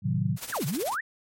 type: chord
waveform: sine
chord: A diminished seventh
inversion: none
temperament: equal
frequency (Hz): 110 / 130.81 / 155.56 / 185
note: A2 / C3 / Eb3 / Gb3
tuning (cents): 0 / 0 / 0 / 0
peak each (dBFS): -29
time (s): 0.02-0.38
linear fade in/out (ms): 50
type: noise with tremolo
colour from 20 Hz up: white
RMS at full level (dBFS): -33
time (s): 0.36-0.97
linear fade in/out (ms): 50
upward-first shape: triangle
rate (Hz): 16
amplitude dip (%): 85
type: exponential two-way sweep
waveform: sine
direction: down then up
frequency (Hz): 1975.5 to 125.7 to 1975.5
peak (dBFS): -27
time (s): 0.52-1.01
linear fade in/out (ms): 10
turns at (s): 0.66
effects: MP3 64 kbps